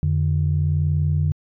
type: tone pair together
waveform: sine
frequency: 87.97 / 148.8 Hz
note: F2 / D3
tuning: +13 / +23 cents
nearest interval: major sixth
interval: 910 cents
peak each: -19 dBFS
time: 0.03-1.32 s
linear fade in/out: 0 ms
effects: tanh soft clip ceiling -10 dBFS